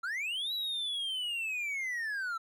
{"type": "linear two-way sweep", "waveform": "triangle", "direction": "up then down", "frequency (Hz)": [1314, 3951, 1314], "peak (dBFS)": -31, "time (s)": [0.03, 2.38], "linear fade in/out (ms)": 10, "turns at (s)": 0.53, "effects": []}